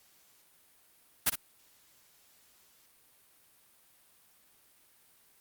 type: noise with echo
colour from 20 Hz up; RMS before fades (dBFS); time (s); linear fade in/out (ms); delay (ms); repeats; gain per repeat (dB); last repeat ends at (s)
white; -25; 1.26-1.3; 10; 58; 1; -9; 1.358
effects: white hiss -64 dBFS RMS until 5.4 s + Opus 48 kbps